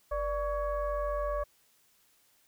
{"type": "tone with frequency modulation", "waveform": "sine", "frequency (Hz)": 587.3, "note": "D5", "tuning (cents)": 0, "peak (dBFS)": -29, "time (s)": [0.11, 1.44], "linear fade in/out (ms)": 10, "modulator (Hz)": 540, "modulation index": 1, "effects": ["white hiss -67 dBFS RMS until 2.47 s"]}